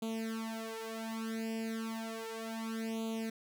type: tone with flanger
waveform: sawtooth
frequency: 224.1 Hz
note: A3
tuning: 32 cents sharp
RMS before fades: -39 dBFS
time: 0.02-3.3 s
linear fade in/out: 5 ms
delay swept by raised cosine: 0.28 to 4.08 ms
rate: 0.33 Hz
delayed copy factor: +0.95
effects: none